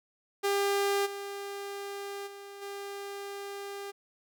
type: tone with level steps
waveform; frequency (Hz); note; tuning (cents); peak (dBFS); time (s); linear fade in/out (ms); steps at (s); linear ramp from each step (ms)
sawtooth; 400; G4; +35; -22 / -33 / -40 / -34; 0.43-3.92; 20; 1.05 / 2.26 / 2.61; 20
effects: none

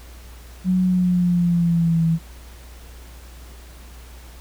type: tone with pitch glide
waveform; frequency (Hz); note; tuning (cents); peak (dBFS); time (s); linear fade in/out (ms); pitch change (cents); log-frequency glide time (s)
sine; 184.1 to 164.01; F#3 to E3; -8 to -8; -15; 0.64-2.19; 50; -200; 0.84-2.04
effects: added 60 Hz sine -39 dBFS peak until 4.4 s + pink hiss -47 dBFS RMS until 4.4 s

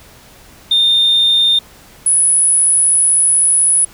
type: tone pair in turn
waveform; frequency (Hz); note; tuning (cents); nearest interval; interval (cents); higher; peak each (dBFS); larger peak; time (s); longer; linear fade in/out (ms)
sine; 3628 / 10144; A#7 / D#9; -48 / +32; octave + tritone; 1780; second; -7; neither; 0.71-1.59 / 2.06-3.85; second; 5
effects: tanh soft clip ceiling -6 dBFS + pink hiss -42 dBFS RMS until 3.93 s

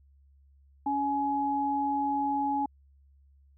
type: tone pair together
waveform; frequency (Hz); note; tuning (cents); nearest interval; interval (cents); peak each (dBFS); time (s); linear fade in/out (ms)
sine; 280.7 / 841; C#4 / G#5; +22 / +22; octave + perfect fifth; 1900; -31 / -27; 0.86-2.66; 5
effects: added 69 Hz sine -57 dBFS peak until 3.57 s

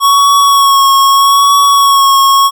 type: tone with vibrato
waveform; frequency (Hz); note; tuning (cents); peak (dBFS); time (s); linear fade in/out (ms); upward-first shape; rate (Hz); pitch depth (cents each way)
square; 1108.7; C#6; 0; -5; 0-2.51; 50; sine; 0.79; 25
effects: none

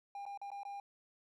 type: tone with dropouts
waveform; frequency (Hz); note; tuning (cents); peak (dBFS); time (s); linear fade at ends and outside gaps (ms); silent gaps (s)
triangle; 803; G5; +41; -40; 0.15-0.8; 2; 0.254-0.263 / 0.375-0.415 / 0.504-0.516 / 0.633-0.651
effects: none

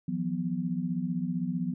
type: chord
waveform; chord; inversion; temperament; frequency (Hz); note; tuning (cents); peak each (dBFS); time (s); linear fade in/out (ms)
sine; E suspended second; none; equal with one note detuned; 164.81 / 180.35 / 246.9; E3 / F#3 / B3; 0 / -44 / 0; -34 / -31 / -33; 0.08-1.74; 5
effects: none

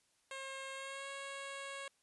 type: tone with pitch glide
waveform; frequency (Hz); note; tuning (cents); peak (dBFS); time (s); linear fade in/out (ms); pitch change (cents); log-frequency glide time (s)
10% pulse; 537 to 550.8; C5 to C#5; +45 to -11; -35; 0.31-1.88; 2; +44; 0.74-1.08
effects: white hiss -75 dBFS RMS until 2.02 s + resampled to 24000 Hz

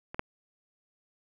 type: clicks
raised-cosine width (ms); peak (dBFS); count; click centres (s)
0.5; -24 / -13; 2; 0.145 / 0.194
effects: none

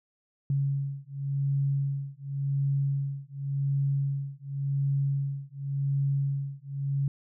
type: beating tone pair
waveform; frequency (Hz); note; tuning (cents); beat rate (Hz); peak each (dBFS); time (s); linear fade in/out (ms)
sine; 138.5 / 139.4; C#3 / C#3; -1 / +10; 0.9; -29; 0.5-7.08; 2
effects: none

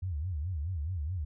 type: tone with vibrato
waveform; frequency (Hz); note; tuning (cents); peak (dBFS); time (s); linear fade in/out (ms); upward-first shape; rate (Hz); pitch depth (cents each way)
sine; 82.41; E2; 0; -31; 0.02-1.25; 10; sine; 4.7; 250
effects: none

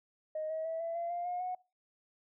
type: tone with pitch steps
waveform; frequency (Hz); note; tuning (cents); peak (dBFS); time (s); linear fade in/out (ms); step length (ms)
sine; 622.3 / 636.8 / 651.7 / 667 / 682.6 / 698.5 / 714.8 / 731.5; D#5 / D#5 / E5 / E5 / F5 / F5 / F5 / F#5; 0 / +40 / -20 / +20 / -40 / 0 / +40 / -20; -33; 0.35-1.55; 5; 150
effects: noise-tail reverb RT60 0.3 s tail -23 dB re dry + tanh soft clip ceiling -29 dBFS

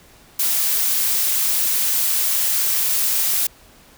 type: noise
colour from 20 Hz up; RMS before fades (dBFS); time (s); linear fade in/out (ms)
blue; -19; 0.39-3.47; 5
effects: pink hiss -49 dBFS RMS until 3.97 s

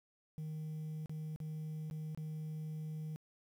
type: tone with dropouts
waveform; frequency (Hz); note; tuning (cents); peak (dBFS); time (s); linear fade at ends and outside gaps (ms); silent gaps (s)
sine; 155.5; D#3; -1; -37; 0.38-3.16; 0; 1.059-1.095 / 1.361-1.402 / 1.9-1.911 / 2.148-2.175
effects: tanh soft clip ceiling -39 dBFS + 11-bit

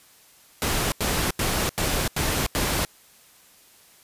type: noise bursts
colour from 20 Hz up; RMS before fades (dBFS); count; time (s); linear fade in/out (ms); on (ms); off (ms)
pink; -24; 6; 0.62-2.85; 0; 300; 86
effects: white hiss -54 dBFS RMS until 4.03 s + resampled to 32000 Hz

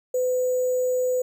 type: tone with sample-and-hold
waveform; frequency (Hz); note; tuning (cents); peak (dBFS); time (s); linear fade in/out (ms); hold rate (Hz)
sine; 505; B4; +39; -20; 0.14-1.22; 5; 7350
effects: none

